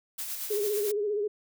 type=noise with tremolo; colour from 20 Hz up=blue; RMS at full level=-34 dBFS; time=0.18-0.92 s; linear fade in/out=10 ms; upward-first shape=sine; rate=8.9 Hz; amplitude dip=40%
type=tone with vibrato; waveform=sine; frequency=415.3 Hz; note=G#4; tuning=in tune; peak=-26 dBFS; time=0.5-1.28 s; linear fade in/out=10 ms; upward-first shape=sine; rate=15 Hz; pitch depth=60 cents each way
effects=none